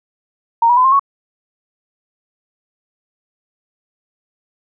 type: tone with pitch steps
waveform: sine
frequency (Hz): 926 / 968.7 / 1013.3 / 1060 / 1108.9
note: A#5 / B5 / B5 / C6 / C#6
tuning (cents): -12 / -34 / +44 / +22 / 0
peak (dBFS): -8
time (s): 0.62-0.995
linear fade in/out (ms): 5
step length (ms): 75
effects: none